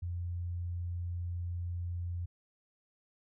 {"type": "tone", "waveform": "sine", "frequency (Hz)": 87.31, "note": "F2", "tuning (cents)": 0, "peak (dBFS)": -34, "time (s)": [0.02, 2.26], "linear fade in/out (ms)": 10, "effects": []}